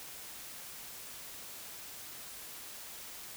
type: silence
effects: white hiss -47 dBFS RMS until 3.36 s